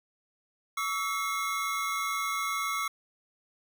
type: tone cluster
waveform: square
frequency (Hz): 1132 / 1310 / 2157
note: C#6 / E6 / C#7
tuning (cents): +36 / -11 / -48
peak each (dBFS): -34 / -34 / -35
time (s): 0.77-2.88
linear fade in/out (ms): 5
effects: none